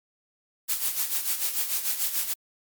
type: noise with tremolo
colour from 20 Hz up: blue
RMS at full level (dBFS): -25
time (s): 0.68-2.34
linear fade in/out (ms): 20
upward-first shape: sine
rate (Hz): 6.8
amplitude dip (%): 65
effects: Opus 48 kbps